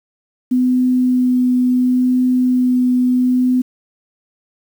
sine tone with vibrato, 251.4 Hz, B3, 31 cents sharp, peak -11 dBFS, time 0.51-3.62 s, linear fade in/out 10 ms, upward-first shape triangle, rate 0.72 Hz, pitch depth 11 cents each way, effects 7-bit

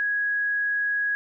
sine tone, 1661.2 Hz, G#6, in tune, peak -22 dBFS, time 0-1.15 s, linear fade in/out 0 ms, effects none

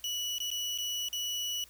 30% pulse tone with dropouts, 2943 Hz, F#7, 10 cents flat, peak -29 dBFS, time 0.04-1.64 s, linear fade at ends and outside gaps 1 ms, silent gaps 0.383-0.402 / 0.504-0.514 / 0.777-0.785 / 1.086-1.129 s, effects added 60 Hz sine -64 dBFS peak until 1.69 s + white hiss -58 dBFS RMS until 1.69 s

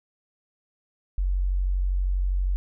sine tone, 46.25 Hz, F#1, in tune, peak -21 dBFS, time 1.18-2.56 s, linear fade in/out 0 ms, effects none

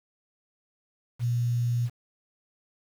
sine tone with quantisation, 120 Hz, B2, 49 cents flat, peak -23 dBFS, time 1.19-1.9 s, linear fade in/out 50 ms, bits 8, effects none

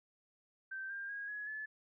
sine tone with pitch steps, 1556 / 1597 / 1639 / 1682.2 / 1726.5 Hz, G6 / G6 / G#6 / G#6 / A6, -13 / +32 / -23 / +22 / -33 cents, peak -40 dBFS, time 0.71-1.66 s, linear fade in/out 10 ms, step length 190 ms, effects none

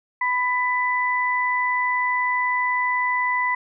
sine tone pair together, 996 / 1992 Hz, B5 / B6, +14 / +14 cents, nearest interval octave, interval 1200 cents, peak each -22 dBFS, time 0.21-3.55 s, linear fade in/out 5 ms, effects none

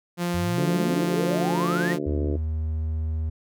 sawtooth tone, 174.61 Hz, F3, in tune, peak -20 dBFS, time 0.17-1.99 s, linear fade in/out 50 ms
sine exponential sweep, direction up, 80.5 to 1936 Hz, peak -27 dBFS, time 0.34-1.93 s, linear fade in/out 5 ms
harmonic tone, 73.42 Hz, D2, in tune, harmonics 2 / 3 / 4 / 5 / 6 / 7 / 8 / 9, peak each -36 / -37 / -30 / -31 / -35 / -38 / -44 / -44 dBFS, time 0.57-2.37 s, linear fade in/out 10 ms
triangle tone with pitch glide, 78.5 to 79.05 Hz, D#2 to D#2, +16 to +28 cents, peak -22 dBFS, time 2.06-3.3 s, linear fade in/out 10 ms, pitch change +12 cents, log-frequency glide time 2.53-3.17 s
effects none

